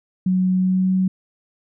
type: tone with pitch glide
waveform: sine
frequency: 185 to 187.15 Hz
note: F#3 to F#3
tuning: 0 to +20 cents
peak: -15 dBFS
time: 0.26-1.08 s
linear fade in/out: 5 ms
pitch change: +20 cents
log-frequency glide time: 0.55-0.92 s
effects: none

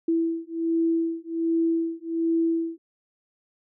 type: beating tone pair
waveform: sine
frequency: 329.6 / 330.9 Hz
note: E4 / E4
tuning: 0 / +7 cents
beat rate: 1.3 Hz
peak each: -25 / -25 dBFS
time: 0.08-2.78 s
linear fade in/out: 5 ms
effects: none

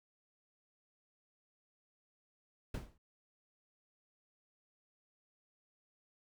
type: noise with exponential decay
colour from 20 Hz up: brown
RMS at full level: -35 dBFS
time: 2.74-2.98 s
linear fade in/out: 5 ms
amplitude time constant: 51 ms
effects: none

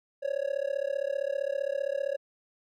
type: tone with amplitude modulation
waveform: triangle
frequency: 556 Hz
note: C#5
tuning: 5 cents sharp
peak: -22 dBFS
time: 0.22-2.17 s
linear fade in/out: 20 ms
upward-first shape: sine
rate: 35.3 Hz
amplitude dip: 100%
effects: none

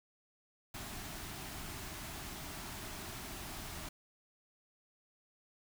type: band-stop noise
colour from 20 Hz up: pink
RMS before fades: -45 dBFS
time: 0.74-3.89 s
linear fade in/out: 5 ms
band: 420 to 590 Hz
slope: 96 dB/octave
effects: none

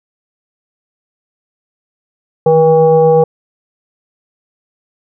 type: tone with frequency modulation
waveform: sine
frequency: 481.9 Hz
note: B4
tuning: 43 cents flat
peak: -5 dBFS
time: 2.46-3.24 s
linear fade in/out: 5 ms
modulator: 324 Hz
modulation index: 0.71
effects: none

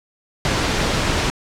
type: noise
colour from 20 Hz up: pink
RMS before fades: -19 dBFS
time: 0.45-1.3 s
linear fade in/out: 0 ms
effects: low-pass 6000 Hz 12 dB/octave

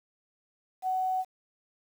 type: tone with quantisation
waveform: sine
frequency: 748 Hz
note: F#5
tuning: 19 cents sharp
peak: -26 dBFS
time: 0.82-1.25 s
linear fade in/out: 50 ms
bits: 9
effects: none

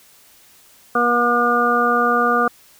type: harmonic tone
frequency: 240 Hz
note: B3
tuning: 49 cents flat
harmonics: 1 / 2 / 3 / 5 / 6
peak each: -23 / -21 / -22 / -17 / -21 dBFS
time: 0.95-2.48 s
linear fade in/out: 5 ms
effects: white hiss -50 dBFS RMS until 2.79 s

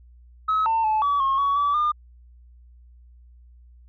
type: tone with pitch steps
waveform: sine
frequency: 1283 / 899 / 866 / 1142 / 1081 / 1124 / 1150 / 1208 Hz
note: E6 / A5 / A5 / D6 / C#6 / C#6 / D6 / D6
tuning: -47 / +37 / -28 / -49 / -44 / +24 / -37 / +48 cents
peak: -17 dBFS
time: 0.48-1.92 s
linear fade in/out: 10 ms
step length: 180 ms
effects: tanh soft clip ceiling -16 dBFS + added 60 Hz sine -47 dBFS peak until 3.88 s

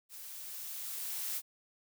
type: noise with level ramp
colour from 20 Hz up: blue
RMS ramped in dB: -48 to -36 dBFS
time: 0.09-1.42 s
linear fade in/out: 50 ms
effects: none

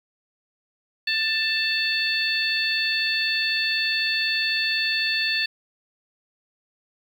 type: harmonic tone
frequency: 886 Hz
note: A5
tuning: 12 cents sharp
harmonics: 2 / 3 / 4 / 5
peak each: -26 / -26 / -29 / -26 dBFS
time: 1.07-5.46 s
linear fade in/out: 5 ms
effects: 8-bit

